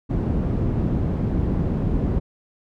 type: low-pass noise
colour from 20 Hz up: white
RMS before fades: -22 dBFS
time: 0.09-2.2 s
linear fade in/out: 20 ms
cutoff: 190 Hz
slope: 12 dB/octave
effects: none